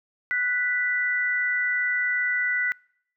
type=tone pair together; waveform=sine; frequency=1480 / 1977.4 Hz; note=F#6 / B6; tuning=0 / +2 cents; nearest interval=perfect fourth; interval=502 cents; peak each=-26 / -24 dBFS; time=0.31-2.72 s; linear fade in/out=0 ms; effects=noise-tail reverb RT60 0.7 s tail -26 dB re dry